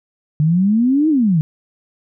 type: exponential two-way sweep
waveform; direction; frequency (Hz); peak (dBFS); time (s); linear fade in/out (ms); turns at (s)
sine; up then down; 147.4 to 323 to 147.4; -11; 0.4-1.41; 0; 1.09
effects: none